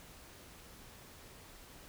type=silence; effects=pink hiss -55 dBFS RMS until 1.88 s